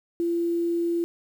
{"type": "tone with quantisation", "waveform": "sine", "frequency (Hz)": 340.9, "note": "F4", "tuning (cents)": -42, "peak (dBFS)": -22, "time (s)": [0.2, 1.04], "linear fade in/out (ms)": 0, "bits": 8, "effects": []}